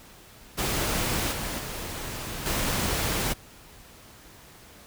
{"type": "noise with level steps", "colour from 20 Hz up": "pink", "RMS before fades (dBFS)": [-27, -32, -35, -27], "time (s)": [0.57, 3.34], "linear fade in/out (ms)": 20, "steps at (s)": [1.31, 1.58, 2.45], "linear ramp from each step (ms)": 20, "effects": ["pink hiss -50 dBFS RMS until 4.86 s"]}